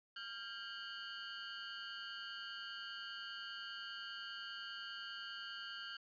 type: ring-modulated tone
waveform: 20% pulse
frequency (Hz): 1495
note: F#6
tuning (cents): +17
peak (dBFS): -37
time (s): 0.16-5.97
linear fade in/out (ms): 5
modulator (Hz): 105
effects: resampled to 11025 Hz + 11-bit